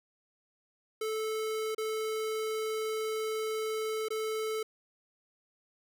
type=tone with dropouts; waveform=square; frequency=437 Hz; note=A4; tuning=12 cents flat; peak=-32 dBFS; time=1.01-4.63 s; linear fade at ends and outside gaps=5 ms; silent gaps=1.748-1.78 / 4.085-4.104 s; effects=none